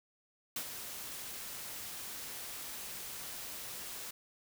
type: noise with ADSR envelope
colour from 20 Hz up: white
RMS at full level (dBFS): -36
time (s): 0.56-4.11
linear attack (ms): 4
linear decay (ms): 70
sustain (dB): -8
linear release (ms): 6
effects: none

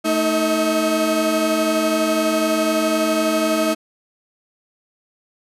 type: tone cluster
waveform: 35% pulse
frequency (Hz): 221.9 / 314.5 / 641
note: A3 / D#4 / E5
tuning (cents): +15 / +19 / -49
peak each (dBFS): -22 / -19 / -18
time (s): 0.04-3.75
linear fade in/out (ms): 20
effects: resampled to 32000 Hz

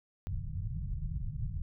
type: low-pass noise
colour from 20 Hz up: pink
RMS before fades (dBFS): -36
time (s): 0.27-1.62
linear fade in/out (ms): 0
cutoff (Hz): 160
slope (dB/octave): 48
effects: none

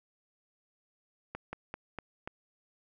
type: slowing click train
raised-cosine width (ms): 0.5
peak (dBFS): -23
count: 5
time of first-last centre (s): 1.35-2.275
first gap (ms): 180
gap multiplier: 1.17
effects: none

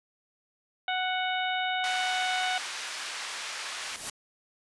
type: harmonic tone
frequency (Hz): 740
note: F#5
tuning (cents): 0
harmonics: 1 / 2 / 3 / 4 / 5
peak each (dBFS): -30 / -33 / -35 / -36 / -37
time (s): 0.88-2.58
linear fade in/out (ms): 2
type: band-pass noise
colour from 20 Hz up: pink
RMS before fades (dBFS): -37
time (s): 1.84-3.96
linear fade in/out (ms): 0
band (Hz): 1300 to 6900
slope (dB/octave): 12
type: noise with exponential growth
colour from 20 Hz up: white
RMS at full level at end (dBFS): -32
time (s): 3.59-4.1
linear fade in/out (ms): 5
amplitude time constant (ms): 110
effects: resampled to 24000 Hz

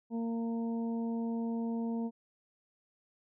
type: harmonic tone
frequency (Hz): 230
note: A#3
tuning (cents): -23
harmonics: 1 / 2 / 3 / 4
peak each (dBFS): -32 / -42 / -48 / -49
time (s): 0.1-2.11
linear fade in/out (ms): 50
effects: none

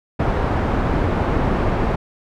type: low-pass noise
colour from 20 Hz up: pink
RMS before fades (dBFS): -19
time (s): 0.19-1.96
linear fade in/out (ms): 10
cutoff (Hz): 1200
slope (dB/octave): 12
effects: none

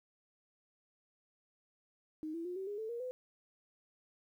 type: tone with pitch steps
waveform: sine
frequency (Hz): 311.1 / 333.4 / 357.4 / 383 / 410.5 / 440 / 471.5 / 505.4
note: D#4 / E4 / F4 / G4 / G#4 / A4 / A#4 / B4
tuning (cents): 0 / +20 / +40 / -40 / -20 / 0 / +20 / +40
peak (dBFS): -38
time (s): 2.23-3.11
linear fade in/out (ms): 0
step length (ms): 110
effects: 12-bit

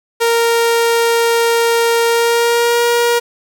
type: tone with pitch glide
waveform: sawtooth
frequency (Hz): 464.6 to 474.1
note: A#4 to A#4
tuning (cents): -6 to +29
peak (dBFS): -7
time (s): 0.2-3.2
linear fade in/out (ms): 20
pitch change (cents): +35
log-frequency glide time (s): 2.06-2.83
effects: none

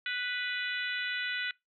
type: harmonic tone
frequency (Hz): 493.9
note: B4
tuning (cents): 0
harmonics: 3 / 4 / 5 / 6 / 7 / 8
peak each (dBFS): -35 / -37 / -39 / -41 / -42 / -43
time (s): 0.06-1.51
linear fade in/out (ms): 2
effects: noise-tail reverb RT60 0.2 s tail -24 dB re dry

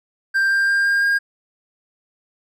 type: tone with pitch steps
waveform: triangle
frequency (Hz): 1581 / 1590.2 / 1599.4 / 1608.6 / 1618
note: G6 / G6 / G6 / G6 / G#6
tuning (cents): +14 / +24 / +34 / +44 / -46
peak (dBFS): -13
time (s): 0.34-1.19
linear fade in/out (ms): 20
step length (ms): 170
effects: none

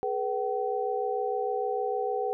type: tone cluster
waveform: sine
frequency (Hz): 420.9 / 487.5 / 764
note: G#4 / B4 / G5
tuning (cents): +23 / -23 / -45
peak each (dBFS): -31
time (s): 0.03-2.33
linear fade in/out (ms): 0
effects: none

